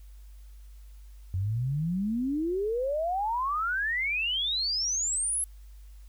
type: exponential sweep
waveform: sine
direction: up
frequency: 89.3 to 11175 Hz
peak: -26 dBFS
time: 1.34-5.44 s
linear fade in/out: 0 ms
effects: added 50 Hz sine -45 dBFS peak until 6.08 s + white hiss -65 dBFS RMS until 6.08 s